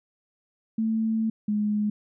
sine tone pair in turn, 222.1 / 209.6 Hz, A3 / G#3, +16 / +16 cents, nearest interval minor second, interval 100 cents, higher first, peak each -22 dBFS, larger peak neither, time 0.78-1.3 / 1.48-1.9 s, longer first, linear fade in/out 5 ms, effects none

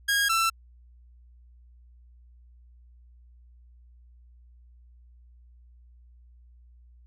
sawtooth tone pair in turn, 1635 / 1337.9 Hz, G#6 / E6, -28 / +25 cents, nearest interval minor third, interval 347 cents, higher first, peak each -18 dBFS, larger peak neither, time 0.08-0.29 / 0.29-0.5 s, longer neither, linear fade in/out 10 ms, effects added 60 Hz sine -51 dBFS peak until 7.06 s + resampled to 32000 Hz

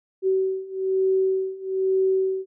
sine beating tone pair, 379.6 / 380.7 Hz, F#4 / F#4, +44 / +49 cents, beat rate 1.1 Hz, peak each -24 / -22 dBFS, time 0.22-2.46 s, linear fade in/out 50 ms, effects none

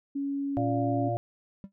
sine tone, 279.3 Hz, C#4, 13 cents sharp, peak -28 dBFS, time 0.15-1.09 s, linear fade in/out 10 ms
harmonic tone, 116.54 Hz, A#2, in tune, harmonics 1 / 3 / 5 / 6, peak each -30 / -36 / -33 / -31 dBFS, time 0.57-1.17 s, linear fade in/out 0 ms
triangle tone with exponential decay, 196 Hz, G3, in tune, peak -32 dBFS, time 1.64-1.72 s, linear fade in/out 0 ms, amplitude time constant 16 ms
effects none

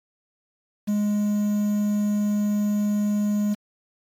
triangle tone with quantisation, 207.7 Hz, G#3, in tune, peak -18 dBFS, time 0.87-3.55 s, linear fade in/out 20 ms, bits 7, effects AAC 64 kbps

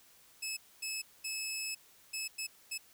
15% pulse tone bursts at uneven times, 2596 Hz, E7, 27 cents flat, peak -29 dBFS, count 6, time 0.42-0.57 / 0.82-1.02 / 1.24-1.75 / 2.13-2.28 / 2.38-2.47 / 2.71-2.78 s, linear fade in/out 10 ms, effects white hiss -62 dBFS RMS until 2.93 s

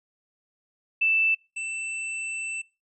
sine / square tone pair in turn, 2648 / 2665 Hz, E7 / E7, +7 / +18 cents, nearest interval unison, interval 11 cents, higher second, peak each -19 / -30 dBFS, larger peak first, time 1.01-1.35 / 1.56-2.62 s, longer second, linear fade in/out 10 ms, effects noise-tail reverb RT60 0.3 s tail -25 dB re dry + resampled to 24000 Hz

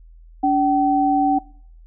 sine tone pair together, 286.7 / 766 Hz, D4 / G5, -42 / -40 cents, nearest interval octave + perfect fourth, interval 1702 cents, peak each -18 / -16 dBFS, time 0.43-1.39 s, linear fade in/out 10 ms, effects noise-tail reverb RT60 0.5 s tail -21 dB re dry + added 41 Hz sine -42 dBFS peak until 1.86 s

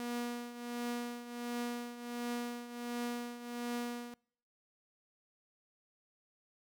sawtooth tone with tremolo, 240.2 Hz, B3, 48 cents flat, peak -31 dBFS, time 0-4.14 s, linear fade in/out 0 ms, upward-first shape triangle, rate 1.4 Hz, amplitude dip 75%, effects noise-tail reverb RT60 0.6 s tail -26 dB re dry

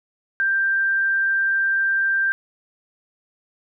sine tone, 1578 Hz, G6, 11 cents sharp, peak -17 dBFS, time 0.4-2.32 s, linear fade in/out 0 ms, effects none

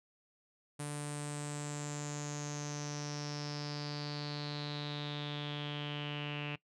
sawtooth tone with low-pass filter sweep, 146.83 Hz, D3, in tune, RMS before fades -40 dBFS, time 0.79-6.56 s, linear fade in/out 10 ms, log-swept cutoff 9400 to 2700 Hz, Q 7.6, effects noise-tail reverb RT60 0.1 s tail -20 dB re dry

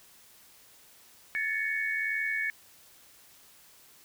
sine tone cluster, 1726 / 1808 / 2224 Hz, A6 / A6 / C#7, -34 / +47 / +5 cents, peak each -32 / -36 / -31 dBFS, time 1.35-2.5 s, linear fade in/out 0 ms, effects white hiss -57 dBFS RMS until 4.04 s

